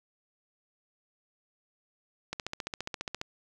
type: click train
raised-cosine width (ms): 0.2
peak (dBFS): -17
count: 14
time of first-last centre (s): 2.33-3.214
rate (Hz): 14.7
effects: none